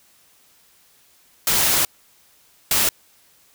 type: noise bursts at uneven times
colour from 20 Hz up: white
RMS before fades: -18 dBFS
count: 2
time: 1.47-1.85 / 2.71-2.89 s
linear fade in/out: 2 ms
effects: white hiss -56 dBFS RMS until 3.54 s